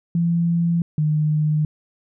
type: tone pair in turn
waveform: sine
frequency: 169.5 / 152.54 Hz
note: E3 / D#3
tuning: +49 / -34 cents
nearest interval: major second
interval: 183 cents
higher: first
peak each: -16 dBFS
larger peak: neither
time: 0.15-0.82 / 0.98-1.65 s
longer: neither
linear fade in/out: 2 ms
effects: none